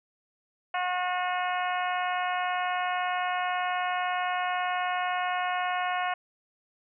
harmonic tone, 361.9 Hz, F#4, 38 cents flat, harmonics 2 / 3 / 4 / 5 / 6 / 7 / 8, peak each -29 / -33 / -35 / -37 / -39 / -40 / -41 dBFS, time 0.74-6.14 s, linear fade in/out 5 ms, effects none

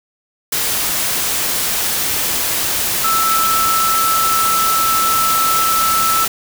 sine tone in noise, 1318.5 Hz, E6, in tune, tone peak -14 dBFS, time 3.04-6.25 s, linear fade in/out 5 ms, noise white, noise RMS -18 dBFS, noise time 0.52-6.28 s, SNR +1 dB, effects none

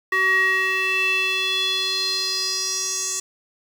square tone with band-pass filter sweep, 378.6 Hz, F#4, 40 cents sharp, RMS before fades -22 dBFS, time 0.12-3.2 s, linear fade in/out 5 ms, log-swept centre 1700 to 7000 Hz, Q 5.1, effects 7-bit

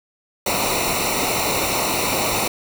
pink noise with comb filter, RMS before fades -21 dBFS, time 0.46-2.48 s, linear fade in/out 5 ms, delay 0.61 ms, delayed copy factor -0.8, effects none

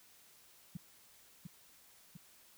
sine tone with echo, 172.7 Hz, F3, 19 cents flat, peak -38 dBFS, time 0.75-0.77 s, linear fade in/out 5 ms, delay 700 ms, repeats 2, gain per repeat -4 dB, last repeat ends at 2.17 s, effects white hiss -63 dBFS RMS until 2.57 s

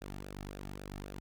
sawtooth tone with flanger, 49 Hz, G1, in tune, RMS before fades -45 dBFS, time 0.01-1.2 s, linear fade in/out 10 ms, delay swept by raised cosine 0.93 to 2.03 ms, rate 3.7 Hz, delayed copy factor -0.7, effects none

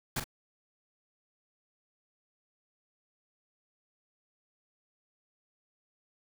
pink noise with echo, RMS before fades -32 dBFS, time 0.16-0.2 s, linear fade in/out 5 ms, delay 42 ms, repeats 1, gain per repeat -8 dB, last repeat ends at 0.242 s, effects none

